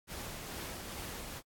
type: noise with tremolo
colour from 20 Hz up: pink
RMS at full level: -42 dBFS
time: 0.07-1.42 s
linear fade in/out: 50 ms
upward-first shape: triangle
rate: 2.3 Hz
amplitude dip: 30%
effects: AAC 64 kbps